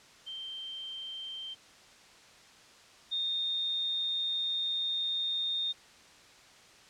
sine tone pair in turn, 3136 / 3663 Hz, G7 / A#7, 0 / -31 cents, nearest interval minor third, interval 269 cents, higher second, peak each -38 / -29 dBFS, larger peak second, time 0.26-1.55 / 3.11-5.73 s, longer second, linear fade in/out 20 ms, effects white hiss -56 dBFS RMS until 6.89 s + low-pass 6000 Hz 12 dB/octave

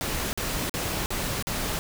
pink noise bursts, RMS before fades -29 dBFS, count 5, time 0.01-1.79 s, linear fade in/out 0 ms, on 320 ms, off 45 ms, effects none

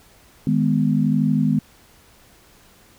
sine chord, G# minor, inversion second, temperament just, 155.74 / 207.7 / 249.2 Hz, D#3 / G#3 / B3, +2 / 0 / +16 cents, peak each -20 dBFS, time 0.47-1.59 s, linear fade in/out 2 ms, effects pink hiss -52 dBFS RMS until 2.98 s

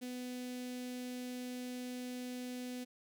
sawtooth tone with notch filter, 249.5 Hz, B3, 18 cents sharp, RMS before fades -43 dBFS, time 0.01-2.85 s, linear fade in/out 20 ms, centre 1100 Hz, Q 0.57, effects none

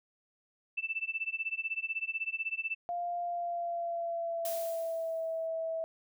sine tone with tremolo, 2652 Hz, E7, 10 cents sharp, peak -29 dBFS, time 0.77-2.75 s, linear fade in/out 10 ms, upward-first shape sine, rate 16 Hz, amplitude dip 95%
sine tone with pitch glide, 698.5 to 651.7 Hz, F5 to E5, 0 to -20 cents, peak -32 dBFS, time 2.89-5.84 s, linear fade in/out 0 ms, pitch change -120 cents, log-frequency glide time 3.22-5.21 s
blue noise with exponential decay, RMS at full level -38 dBFS, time 4.45-5.47 s, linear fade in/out 1 ms, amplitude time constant 220 ms
effects none

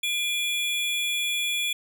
square tone pair together, 2400 / 3394 Hz, D7 / G#7, +37 / +37 cents, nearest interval tritone, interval 600 cents, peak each -28 dBFS, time 0.03-1.73 s, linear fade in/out 5 ms, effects none

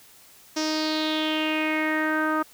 sawtooth tone with low-pass filter sweep, 311.1 Hz, D#4, in tune, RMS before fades -25 dBFS, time 0.56-2.43 s, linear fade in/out 10 ms, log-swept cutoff 5700 to 1300 Hz, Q 5.2, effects white hiss -52 dBFS RMS until 2.53 s

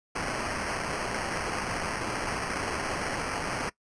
white noise with sample-and-hold, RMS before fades -32 dBFS, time 0.15-3.7 s, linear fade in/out 10 ms, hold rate 3675 Hz, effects noise-tail reverb RT60 0.1 s tail -20 dB re dry + resampled to 22050 Hz

